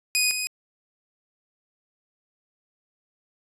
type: tone pair in turn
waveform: 15% pulse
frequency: 2489 / 2501 Hz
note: D#7 / D#7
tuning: 0 / +8 cents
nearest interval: unison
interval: 8 cents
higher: second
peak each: -13 / -19 dBFS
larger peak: first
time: 0.15-0.31 / 0.31-0.47 s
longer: neither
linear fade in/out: 0 ms
effects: resampled to 32000 Hz